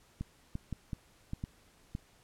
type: clicks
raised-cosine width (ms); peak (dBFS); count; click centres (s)
5; -24; 7; 0.21 / 0.554 / 0.727 / 0.932 / 1.334 / 1.439 / 1.951
effects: pink hiss -64 dBFS RMS until 2.23 s + low-pass 12000 Hz 12 dB/octave